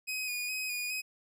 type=tone with vibrato; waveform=sawtooth; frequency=2489 Hz; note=D#7; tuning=in tune; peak=-30 dBFS; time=0.07-1.02 s; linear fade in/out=20 ms; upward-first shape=square; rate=2.4 Hz; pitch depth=24 cents each way; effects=none